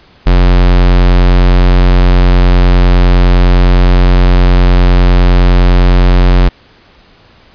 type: tone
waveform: square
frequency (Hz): 44.89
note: F1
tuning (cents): +48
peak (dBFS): -4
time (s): 0.26-6.49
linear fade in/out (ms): 10
effects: pink hiss -43 dBFS RMS until 7.54 s + resampled to 11025 Hz